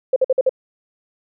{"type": "tone bursts", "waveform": "sine", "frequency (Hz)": 521, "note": "C5", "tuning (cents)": -7, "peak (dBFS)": -11, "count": 5, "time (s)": [0.13, 0.494], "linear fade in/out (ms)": 5, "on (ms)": 32, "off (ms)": 51, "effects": []}